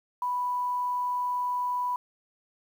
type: tone with quantisation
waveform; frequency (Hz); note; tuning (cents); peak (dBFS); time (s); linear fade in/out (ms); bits
sine; 987.8; B5; 0; -26; 0.22-1.96; 2; 9
effects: none